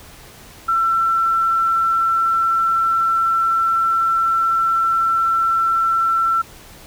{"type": "tone", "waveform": "sine", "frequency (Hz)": 1344, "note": "E6", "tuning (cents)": 33, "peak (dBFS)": -14, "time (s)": [0.68, 6.42], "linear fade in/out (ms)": 10, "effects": ["pink hiss -42 dBFS RMS until 6.86 s"]}